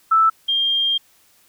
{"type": "tone pair in turn", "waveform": "sine", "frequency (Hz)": [1318.5, 3204], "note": ["E6", "G7"], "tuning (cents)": [0, 37], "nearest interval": "octave + minor third", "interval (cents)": 1537, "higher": "second", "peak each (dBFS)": [-11, -16], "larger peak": "first", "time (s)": [[0.11, 0.3], [0.48, 0.98]], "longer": "second", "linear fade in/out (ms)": 10, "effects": ["white hiss -56 dBFS RMS until 1.48 s"]}